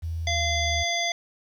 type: tone with pitch glide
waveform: sine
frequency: 82.41 to 78.51 Hz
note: E2 to D#2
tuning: 0 to +16 cents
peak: -27 dBFS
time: 0.02-0.84 s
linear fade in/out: 20 ms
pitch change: -84 cents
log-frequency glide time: 0.27-0.57 s
type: harmonic tone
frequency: 687 Hz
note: F5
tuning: 29 cents flat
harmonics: 1 / 3 / 5 / 7 / 9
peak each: -29 / -28 / -29 / -34 / -33 dBFS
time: 0.27-1.12 s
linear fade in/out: 2 ms
effects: 9-bit